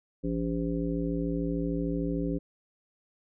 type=harmonic tone; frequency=56.7 Hz; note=A#1; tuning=47 cents flat; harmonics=1 / 3 / 5 / 7 / 9; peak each=-35 / -32 / -31 / -37 / -38 dBFS; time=0.23-2.39 s; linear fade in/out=20 ms; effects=none